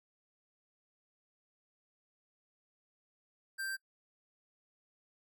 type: tone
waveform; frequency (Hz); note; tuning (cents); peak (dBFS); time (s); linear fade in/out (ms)
square; 1574; G6; +7; -37; 3.58-3.77; 20
effects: noise-tail reverb RT60 0.1 s tail -22 dB re dry